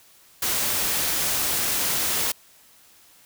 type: noise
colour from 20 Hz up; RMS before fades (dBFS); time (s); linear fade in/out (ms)
white; -24; 0.42-2.32; 5
effects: white hiss -54 dBFS RMS until 3.25 s